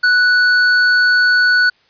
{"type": "tone", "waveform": "square", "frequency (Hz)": 1480, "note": "F#6", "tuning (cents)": 0, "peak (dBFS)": -10, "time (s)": [0.03, 1.7], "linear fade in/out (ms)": 10, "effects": ["white hiss -55 dBFS RMS until 1.89 s", "resampled to 11025 Hz"]}